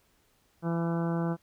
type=harmonic tone with a mistuned harmonic; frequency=168.1 Hz; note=E3; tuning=34 cents sharp; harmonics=1 / 2 / 3 / 4 / 5 / 6 / 7 / 8 / 9; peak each=-28 / -34 / -38 / -40 / -42 / -44 / -45 / -46 / -47 dBFS; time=0.62-1.37 s; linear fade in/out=50 ms; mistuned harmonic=6; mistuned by=-22 cents; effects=pink hiss -68 dBFS RMS until 1.42 s